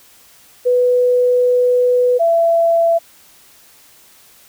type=tone pair in turn; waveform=sine; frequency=495.1 / 670.3 Hz; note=B4 / E5; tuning=+4 / +29 cents; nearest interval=perfect fourth; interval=525 cents; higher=second; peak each=-10 dBFS; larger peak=neither; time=0.65-2.19 / 2.19-2.99 s; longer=first; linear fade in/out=20 ms; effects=white hiss -47 dBFS RMS until 4.48 s